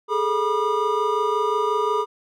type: tone cluster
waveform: triangle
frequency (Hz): 413.3 / 438.9 / 971 / 1209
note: G#4 / A4 / B5 / D6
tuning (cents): -8 / -4 / -30 / +50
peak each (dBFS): -23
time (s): 0.08-2.06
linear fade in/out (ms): 50
effects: none